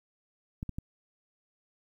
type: clicks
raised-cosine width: 5 ms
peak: -23 dBFS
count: 3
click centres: 0.629 / 0.693 / 0.785 s
effects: 10-bit